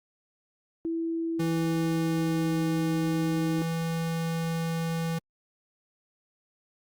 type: tone with pitch glide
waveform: sine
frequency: 330 to 319.1 Hz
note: E4 to D#4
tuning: +2 to +44 cents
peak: -27 dBFS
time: 0.85-3.62 s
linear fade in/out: 0 ms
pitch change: -58 cents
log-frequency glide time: 1.33-2.66 s
type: tone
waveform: square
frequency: 164.81 Hz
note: E3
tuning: in tune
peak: -28 dBFS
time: 1.39-5.19 s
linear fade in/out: 10 ms
effects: Opus 48 kbps